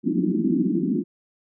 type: band-pass noise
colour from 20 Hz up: pink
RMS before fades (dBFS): -22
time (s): 0.03-1.04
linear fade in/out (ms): 50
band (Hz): 170 to 360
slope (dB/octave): 96
effects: none